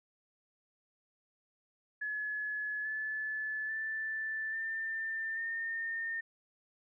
sine tone with pitch steps, 1704 / 1732.8 / 1762.1 / 1791.8 / 1822.1 Hz, G#6 / A6 / A6 / A6 / A#6, +44 / -27 / +2 / +31 / -40 cents, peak -34 dBFS, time 2.01-6.21 s, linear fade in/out 10 ms, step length 840 ms, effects none

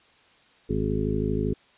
harmonic tone, 52.7 Hz, G#1, 26 cents sharp, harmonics 1 / 2 / 3 / 4 / 5 / 7 / 8, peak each -31 / -31 / -31 / -31 / -31 / -31 / -31 dBFS, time 0.69-1.54 s, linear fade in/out 10 ms, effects white hiss -58 dBFS RMS until 1.77 s + resampled to 8000 Hz

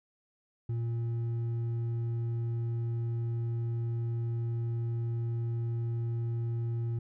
sine tone with hard clipping, 116.54 Hz, A#2, in tune, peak -31 dBFS, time 0.69-6.99 s, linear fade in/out 5 ms, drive 4 dB, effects none

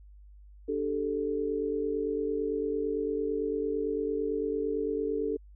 sine chord, D suspended fourth, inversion none, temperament just, 293.7 / 391.6 / 440.5 Hz, D4 / G4 / A4, 0 / -2 / +2 cents, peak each -34 / -34 / -30 dBFS, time 0.68-5.37 s, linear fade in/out 10 ms, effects added 50 Hz sine -49 dBFS peak until 5.55 s

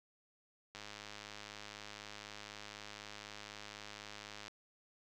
click train, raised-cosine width 0.2 ms, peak -30 dBFS, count 389, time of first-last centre 0.75-4.481 s, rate 104 Hz, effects none

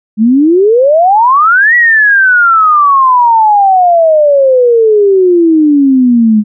sine exponential two-way sweep, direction up then down, 207.3 to 1949 to 207.3 Hz, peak -3 dBFS, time 0.17-6.44 s, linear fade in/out 50 ms, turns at 1.75 s, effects none

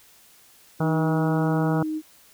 sine tone, 311.1 Hz, D#4, in tune, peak -25 dBFS, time 0.79-2.02 s, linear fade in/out 50 ms
harmonic tone, 160 Hz, D#3, 49 cents sharp, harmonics 1 / 3 / 4 / 5 / 6 / 7 / 8 / 9, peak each -22 / -30 / -32 / -32 / -36 / -39 / -36 / -37 dBFS, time 0.8-1.83 s, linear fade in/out 5 ms
effects white hiss -54 dBFS RMS until 2.33 s

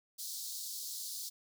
pink high-pass noise, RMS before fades -42 dBFS, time 0.18-1.3 s, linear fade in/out 20 ms, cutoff 4000 Hz, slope 48 dB/octave, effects none

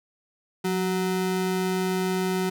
square ring-modulated tone, 278.3 Hz, C#4, 7 cents sharp, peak -21 dBFS, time 0.64-2.5 s, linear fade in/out 10 ms, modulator 96.5 Hz, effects none

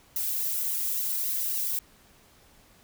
violet noise with flanger, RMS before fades -29 dBFS, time 0.16-1.79 s, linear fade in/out 2 ms, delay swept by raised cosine 0.99 to 2.09 ms, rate 3.6 Hz, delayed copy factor +0.8, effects pink hiss -58 dBFS RMS until 2.83 s

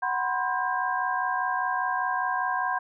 sine tone cluster, 742 / 985 / 1050 / 1598 Hz, F#5 / B5 / C6 / G6, +5 / -5 / +6 / +33 cents, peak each -30 dBFS, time 0.02-2.79 s, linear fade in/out 10 ms, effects none

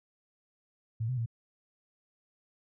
sine tone with pitch steps, 112.8 / 127.7 / 115.5 Hz, A2 / C3 / A#2, +44 / -42 / -16 cents, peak -29 dBFS, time 1-1.261 s, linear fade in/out 10 ms, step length 87 ms, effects none

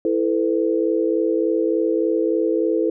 sine chord, E suspended fourth, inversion none, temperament equal with one note detuned, 329.6 / 440 / 503.4 Hz, E4 / A4 / B4, 0 / 0 / +33 cents, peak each -20 / -21 / -23 dBFS, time 0.05-2.9 s, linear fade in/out 2 ms, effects none

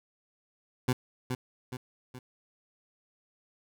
20% pulse tone with echo, 126.6 Hz, B2, 43 cents sharp, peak -19 dBFS, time 0.88-0.93 s, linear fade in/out 5 ms, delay 420 ms, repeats 3, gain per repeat -6 dB, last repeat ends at 2.19 s, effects none

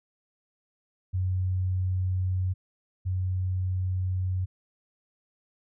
sine tone pair in turn, 92.5 / 92.5 Hz, F#2 / F#2, 0 / 0 cents, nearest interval unison, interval 0 cents, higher neither, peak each -24 / -25 dBFS, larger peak first, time 1.13-2.54 / 3.05-4.46 s, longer neither, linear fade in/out 20 ms, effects none

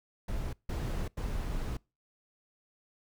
brown noise bursts at uneven times, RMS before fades -34 dBFS, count 3, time 0.28-0.53 / 0.69-1.08 / 1.17-1.77 s, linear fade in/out 5 ms, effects noise-tail reverb RT60 0.3 s tail -26 dB re dry

